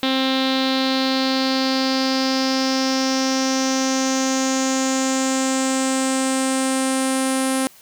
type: tone with low-pass filter sweep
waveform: sawtooth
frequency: 264.1 Hz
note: C4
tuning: 16 cents sharp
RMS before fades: -20 dBFS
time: 0.03-7.67 s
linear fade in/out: 0 ms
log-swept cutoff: 3700 to 10000 Hz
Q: 5.2
effects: white hiss -48 dBFS RMS until 7.81 s